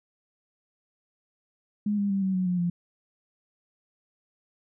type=tone with pitch steps; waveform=sine; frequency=207.7 / 201.7 / 195.82 / 190.13 / 184.61 / 179.25 / 174.05 Hz; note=G#3 / G3 / G3 / F#3 / F#3 / F3 / F3; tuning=0 / +50 / -2 / +47 / -4 / +45 / -6 cents; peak=-23 dBFS; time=1.86-2.7 s; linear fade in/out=5 ms; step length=120 ms; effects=none